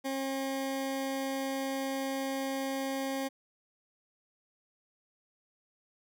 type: tone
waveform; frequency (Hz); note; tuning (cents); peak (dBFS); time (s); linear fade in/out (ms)
20% pulse; 269.5; C#4; -49; -27; 0.04-3.29; 20
effects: none